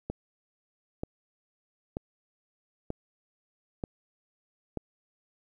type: click train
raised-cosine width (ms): 2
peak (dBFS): -19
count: 6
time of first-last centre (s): 0.1-4.773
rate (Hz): 1.07
effects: 10-bit